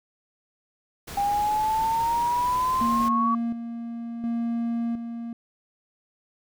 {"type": "noise", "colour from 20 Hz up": "pink", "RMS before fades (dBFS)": -38, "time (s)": [1.07, 3.09], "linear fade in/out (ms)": 10}
{"type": "exponential sweep", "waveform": "sine", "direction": "up", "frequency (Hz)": [800, 1136], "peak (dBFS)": -21, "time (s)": [1.17, 3.35], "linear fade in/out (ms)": 5}
{"type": "tone with tremolo", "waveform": "triangle", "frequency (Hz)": 233.1, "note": "A#3", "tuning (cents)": 0, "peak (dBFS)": -22, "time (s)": [2.81, 5.33], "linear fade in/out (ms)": 2, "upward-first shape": "square", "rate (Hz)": 0.7, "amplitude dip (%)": 55}
{"effects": []}